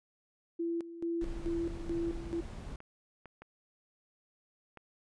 sine tone with tremolo, 336.8 Hz, E4, 37 cents sharp, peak -31 dBFS, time 0.59-2.41 s, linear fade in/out 10 ms, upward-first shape square, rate 2.3 Hz, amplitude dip 75%
brown noise, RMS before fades -41 dBFS, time 1.21-2.76 s, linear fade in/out 2 ms
clicks, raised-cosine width 0.5 ms, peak -34 dBFS, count 4, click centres 2.804 / 3.257 / 3.42 / 4.773 s
effects resampled to 22050 Hz

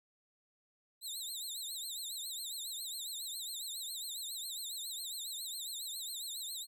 20% pulse tone with vibrato, 3895 Hz, B7, 25 cents flat, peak -34 dBFS, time 1.01-6.67 s, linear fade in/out 50 ms, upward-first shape triangle, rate 7.3 Hz, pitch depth 180 cents each way, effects none

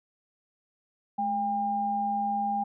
sine tone pair together, 212.7 / 803 Hz, G#3 / G5, +42 / +41 cents, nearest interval octave + major seventh, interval 2299 cents, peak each -34 / -26 dBFS, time 1.18-2.64 s, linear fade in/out 10 ms, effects none

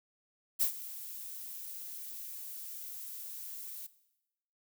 violet noise with ADSR envelope, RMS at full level -27 dBFS, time 0.59-3.87 s, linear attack 28 ms, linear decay 94 ms, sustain -17 dB, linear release 10 ms, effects noise-tail reverb RT60 0.9 s tail -17 dB re dry

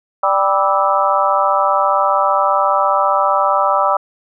harmonic tone with a mistuned harmonic, 196.2 Hz, G3, 2 cents sharp, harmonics 3 / 4 / 5 / 6 / 7, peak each -18 / -18 / -18 / -18 / -18 dBFS, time 0.23-3.97 s, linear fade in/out 5 ms, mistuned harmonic 7, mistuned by -79 cents, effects none

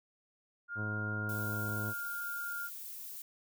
sine tone, 1411 Hz, F6, 17 cents sharp, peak -37 dBFS, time 0.68-2.7 s, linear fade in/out 50 ms
harmonic tone, 106.3 Hz, G#2, 41 cents sharp, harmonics 1 / 2 / 3 / 4 / 5 / 6 / 7 / 9 / 10, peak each -37 / -43 / -47 / -49 / -51 / -53 / -54 / -56 / -57 dBFS, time 0.75-1.94 s, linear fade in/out 50 ms
violet noise, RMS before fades -45 dBFS, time 1.29-3.22 s, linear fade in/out 2 ms
effects none

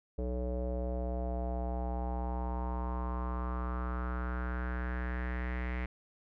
square tone with low-pass filter sweep, 61.74 Hz, B1, in tune, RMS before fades -35 dBFS, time 0.18-5.86 s, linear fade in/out 5 ms, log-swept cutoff 500 to 2100 Hz, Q 4.7, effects none

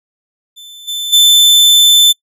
40% pulse tone with level steps, 3530 Hz, A7, 5 cents sharp, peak -30 / -16 / -3 dBFS, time 0.56-2.13 s, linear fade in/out 20 ms, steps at 0.87 / 1.12 s, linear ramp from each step 20 ms, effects noise-tail reverb RT60 0.1 s tail -25 dB re dry

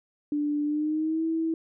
sine tone with pitch glide, 294.3 to 324.7 Hz, D4 to E4, +4 to -26 cents, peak -24 dBFS, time 0.32-1.54 s, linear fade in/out 2 ms, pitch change +170 cents, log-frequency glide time 0.64-1.24 s, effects none

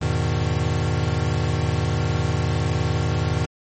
square chord, E major seventh, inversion none, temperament equal, 82.41 / 103.83 / 123.47 / 155.56 Hz, E2 / G#2 / B2 / D#3, 0 / 0 / 0 / 0 cents, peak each -26 dBFS, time 0.01-3.46 s, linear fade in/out 10 ms, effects MP3 32 kbps

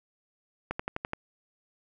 click train, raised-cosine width 0.5 ms, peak -16 dBFS, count 6, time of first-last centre 0.71-1.134 s, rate 11.8 Hz, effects none

